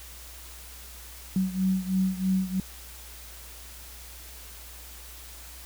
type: beating tone pair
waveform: sine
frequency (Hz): 187.3 / 190.4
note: F#3 / F#3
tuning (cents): +21 / +50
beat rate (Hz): 3.1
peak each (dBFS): -25 / -28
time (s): 1.36-2.6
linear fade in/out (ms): 2
effects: added 60 Hz sine -46 dBFS peak until 5.65 s + white hiss -46 dBFS RMS until 5.65 s